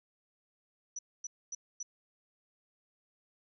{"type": "tone bursts", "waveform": "sine", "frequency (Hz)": 5920, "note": "F#8", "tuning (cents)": 0, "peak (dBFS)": -37, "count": 4, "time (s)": [0.96, 1.83], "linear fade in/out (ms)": 5, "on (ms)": 30, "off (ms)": 250, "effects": []}